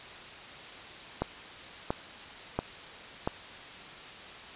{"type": "click train", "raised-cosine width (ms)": 1, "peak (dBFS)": -14, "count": 4, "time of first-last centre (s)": [1.22, 3.275], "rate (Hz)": 1.46, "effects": ["white hiss -45 dBFS RMS until 4.55 s", "resampled to 8000 Hz"]}